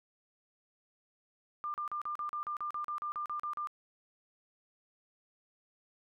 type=tone bursts; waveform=sine; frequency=1197 Hz; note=D6; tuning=33 cents sharp; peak=-34 dBFS; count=15; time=1.64-3.672 s; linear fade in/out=0 ms; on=100 ms; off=38 ms; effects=none